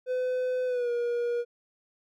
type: tone with pitch glide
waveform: triangle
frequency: 506 to 477.6 Hz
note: B4 to A#4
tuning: +42 to +42 cents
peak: -24 dBFS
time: 0.06-1.45 s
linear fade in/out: 50 ms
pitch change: -100 cents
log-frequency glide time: 0.66-0.9 s
effects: none